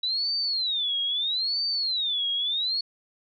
sine tone with vibrato, 3883 Hz, B7, 30 cents flat, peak -24 dBFS, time 0.03-2.81 s, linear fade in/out 5 ms, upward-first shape sine, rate 0.77 Hz, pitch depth 290 cents each way, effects none

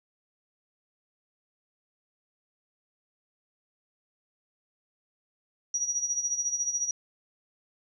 sine tone with tremolo, 5780 Hz, F#8, 41 cents flat, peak -24 dBFS, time 5.74-6.91 s, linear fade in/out 2 ms, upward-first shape sine, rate 14 Hz, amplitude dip 70%, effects none

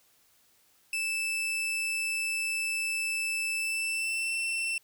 40% pulse tone with pitch glide, 2637 to 2689 Hz, E7 to E7, 0 to +34 cents, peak -28 dBFS, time 0.93-4.78 s, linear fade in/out 2 ms, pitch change +34 cents, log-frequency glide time 3.56-4.39 s, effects white hiss -65 dBFS RMS until 4.83 s

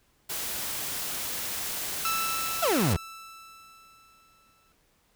white noise, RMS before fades -33 dBFS, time 0.29-2.94 s, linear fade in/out 10 ms
sawtooth tone with exponential decay, 1323 Hz, E6, 6 cents sharp, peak -22 dBFS, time 2.05-4.72 s, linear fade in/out 1 ms, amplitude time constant 580 ms
30% pulse exponential sweep, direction down, 740 to 73.42 Hz, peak -20 dBFS, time 2.62-2.97 s, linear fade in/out 10 ms
effects pink hiss -67 dBFS RMS until 5.15 s

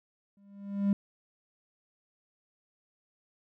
triangle tone with exponential growth, 200 Hz, G3, 35 cents sharp, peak -18 dBFS, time 0.37-0.93 s, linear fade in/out 2 ms, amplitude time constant 120 ms, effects tanh soft clip ceiling -16 dBFS

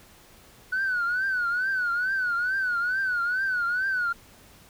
sine tone with vibrato, 1480 Hz, F#6, in tune, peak -22 dBFS, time 0.72-4.13 s, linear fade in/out 10 ms, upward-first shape triangle, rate 2.3 Hz, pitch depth 130 cents each way, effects tanh soft clip ceiling -20 dBFS + pink hiss -53 dBFS RMS until 4.69 s

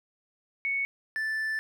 sine / triangle tone pair in turn, 2217 / 1759.6 Hz, C#7 / A6, 0 / 0 cents, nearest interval major third, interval 400 cents, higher first, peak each -26 dBFS, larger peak neither, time 0.65-0.85 / 1.16-1.59 s, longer second, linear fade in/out 0 ms, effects none

